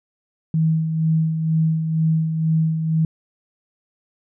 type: tone with tremolo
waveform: sine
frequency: 160 Hz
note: D#3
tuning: 49 cents sharp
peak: -14 dBFS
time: 0.54-3.05 s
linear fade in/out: 2 ms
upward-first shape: sine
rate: 2.1 Hz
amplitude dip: 50%
effects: none